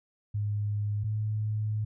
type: tone pair in turn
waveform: sine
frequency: 103.83 / 107.12 Hz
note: G#2 / A2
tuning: 0 / -46 cents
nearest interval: minor second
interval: 54 cents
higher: second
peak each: -27 dBFS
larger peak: neither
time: 0.34-1.04 / 1.04-1.85 s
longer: second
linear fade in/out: 10 ms
effects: none